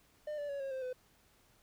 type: tone with pitch steps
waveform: triangle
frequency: 602 / 581.5 / 561.7 / 542.6 / 524.1 / 506.2 Hz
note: D5 / D5 / C#5 / C#5 / C5 / B4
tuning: +43 / -17 / +23 / -37 / +3 / +43 cents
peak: -35 dBFS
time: 0.27-0.93 s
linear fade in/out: 5 ms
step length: 110 ms
effects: pink hiss -68 dBFS RMS until 1.62 s